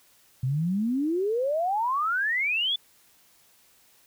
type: exponential sweep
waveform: sine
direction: up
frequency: 123.4 to 3520 Hz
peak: -23 dBFS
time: 0.43-2.76 s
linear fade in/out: 5 ms
effects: white hiss -60 dBFS RMS until 4.06 s